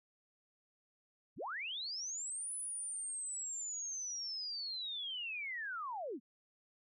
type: linear two-way sweep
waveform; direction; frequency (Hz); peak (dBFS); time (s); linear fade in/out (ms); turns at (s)
sine; up then down; 63.6 to 10070 to 197.3; -39; 1.36-6.2; 50; 2.54
effects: none